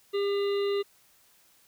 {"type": "harmonic tone", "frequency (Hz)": 401.5, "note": "G4", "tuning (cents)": 41, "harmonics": [1, 3, 5, 7, 9, 10], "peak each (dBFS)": [-25, -40, -43, -42, -46, -45], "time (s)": [0.13, 0.83], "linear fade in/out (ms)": 20, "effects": ["white hiss -62 dBFS RMS until 1.67 s"]}